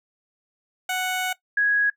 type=tone pair in turn; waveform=15% pulse / sine; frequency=740 / 1661.2 Hz; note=F#5 / G#6; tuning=0 / 0 cents; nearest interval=octave + major second; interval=1400 cents; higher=second; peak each=-17 dBFS; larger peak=neither; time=0.89-1.33 / 1.57-1.9 s; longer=first; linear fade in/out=5 ms; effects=noise-tail reverb RT60 0.1 s tail -18 dB re dry